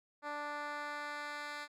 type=tone with band-pass filter sweep; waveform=10% pulse; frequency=293.7 Hz; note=D4; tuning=in tune; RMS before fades=-42 dBFS; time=0.22-1.68 s; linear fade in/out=50 ms; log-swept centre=1000 to 2600 Hz; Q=0.81; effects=none